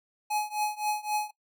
square tone with tremolo, 843 Hz, G#5, 26 cents sharp, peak -25 dBFS, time 0.3-1.31 s, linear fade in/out 10 ms, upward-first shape triangle, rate 3.8 Hz, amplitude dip 95%, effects noise-tail reverb RT60 0.1 s tail -19 dB re dry

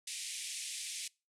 white band-pass noise, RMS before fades -42 dBFS, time 0.07-1.08 s, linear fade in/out 5 ms, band 2100 to 10000 Hz, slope 48 dB/octave, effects noise-tail reverb RT60 0.3 s tail -25 dB re dry

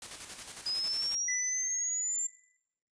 white noise with tremolo, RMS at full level -42 dBFS, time 0.02-1.15 s, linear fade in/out 2 ms, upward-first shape square, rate 11 Hz, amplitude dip 45%
sine exponential sweep, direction up, 4978 to 7360 Hz, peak -30 dBFS, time 0.66-2.27 s, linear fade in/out 5 ms
sine tone with exponential decay, 2000 Hz, B6, 21 cents sharp, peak -32 dBFS, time 1.28-2.57 s, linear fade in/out 5 ms, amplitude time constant 280 ms
effects noise-tail reverb RT60 0.7 s tail -19 dB re dry + resampled to 22050 Hz

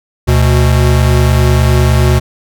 square tone pair together, 73 / 122.77 Hz, D2 / B2, -10 / -10 cents, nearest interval major sixth, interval 900 cents, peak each -10 dBFS, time 0.27-2.2 s, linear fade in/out 20 ms, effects none

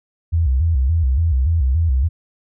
sine tone with vibrato, 73.42 Hz, D2, in tune, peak -13 dBFS, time 0.32-2.09 s, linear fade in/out 20 ms, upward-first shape square, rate 3.5 Hz, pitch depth 210 cents each way, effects none

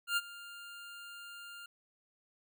25% pulse tone with ADSR envelope, 1400 Hz, F6, 4 cents sharp, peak -24 dBFS, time 0.07-1.66 s, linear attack 98 ms, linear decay 37 ms, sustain -19 dB, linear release 3 ms, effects none

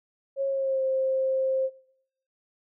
sine tone with pitch glide, 546 to 528 Hz, C#5 to C5, -26 to +16 cents, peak -23 dBFS, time 0.36-1.7 s, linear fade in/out 50 ms, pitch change -58 cents, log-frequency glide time 0.48-0.83 s, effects noise-tail reverb RT60 0.7 s tail -20 dB re dry

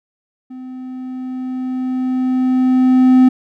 triangle tone with level ramp, 256.3 Hz, C4, 36 cents flat, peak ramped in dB -27 to -3 dBFS, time 0.5-3.29 s, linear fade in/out 10 ms, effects none

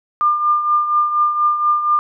sine tone with tremolo, 1200 Hz, D6, 37 cents sharp, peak -10 dBFS, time 0.21-1.99 s, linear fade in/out 0 ms, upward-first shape triangle, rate 4.2 Hz, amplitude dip 65%, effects none

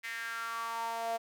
sawtooth tone with high-pass filter sweep, 229.5 Hz, A#3, 27 cents flat, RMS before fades -37 dBFS, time 0.03-1.18 s, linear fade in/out 20 ms, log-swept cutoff 2000 to 650 Hz, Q 5.6, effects none

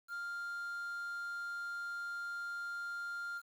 triangle tone with quantisation, 1398 Hz, F6, 1 cent sharp, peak -37 dBFS, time 0.08-3.42 s, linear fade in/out 50 ms, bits 10, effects none

